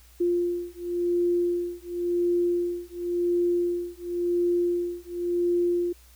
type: beating tone pair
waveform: sine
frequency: 349.2 / 350.13 Hz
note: F4 / F4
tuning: 0 / +4 cents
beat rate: 0.93 Hz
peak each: -26 dBFS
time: 0.2-5.93 s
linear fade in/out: 10 ms
effects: added 60 Hz sine -52 dBFS peak until 6.15 s + white hiss -57 dBFS RMS until 6.15 s